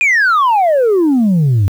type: exponential sweep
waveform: sine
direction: down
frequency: 2489 to 92 Hz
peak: -6 dBFS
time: 0.01-1.68 s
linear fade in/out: 0 ms
effects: tanh soft clip ceiling -7 dBFS + 7-bit